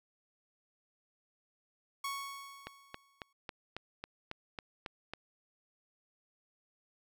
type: tone with exponential decay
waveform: sawtooth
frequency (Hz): 1108.7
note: C#6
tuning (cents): 0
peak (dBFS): -31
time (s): 2.04-3.33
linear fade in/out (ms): 5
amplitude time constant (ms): 280
type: click train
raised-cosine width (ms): 0.3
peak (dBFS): -24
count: 10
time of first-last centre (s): 2.67-5.136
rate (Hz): 3.65
effects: none